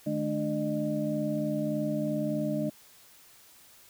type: tone cluster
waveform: sine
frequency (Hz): 151.9 / 215.1 / 297.1 / 607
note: D#3 / A3 / D4 / D#5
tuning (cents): -41 / -39 / +20 / -43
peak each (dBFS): -35 / -32 / -32 / -33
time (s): 0.06-2.7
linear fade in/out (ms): 10
effects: white hiss -56 dBFS RMS until 3.89 s